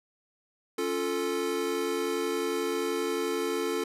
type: chord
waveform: square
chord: Db augmented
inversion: none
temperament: equal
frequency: 277.2 / 349.2 / 440 Hz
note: Db4 / F4 / A4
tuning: 0 / 0 / 0 cents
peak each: -36 / -33 / -31 dBFS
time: 0.78-3.84 s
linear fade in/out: 5 ms
effects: resampled to 32000 Hz